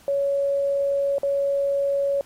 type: tone with dropouts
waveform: sine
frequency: 559 Hz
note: C#5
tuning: 14 cents sharp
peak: -19 dBFS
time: 0.08-2.21 s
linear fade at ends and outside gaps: 1 ms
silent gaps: 1.183-1.232 s
effects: pink hiss -52 dBFS RMS until 2.25 s + MP3 64 kbps